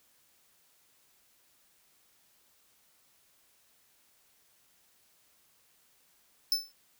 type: tone with exponential decay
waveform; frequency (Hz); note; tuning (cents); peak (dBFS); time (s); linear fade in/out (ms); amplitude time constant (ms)
45% pulse; 5274; E8; 0; -22; 6.52-6.72; 1; 42
effects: white hiss -67 dBFS RMS until 6.99 s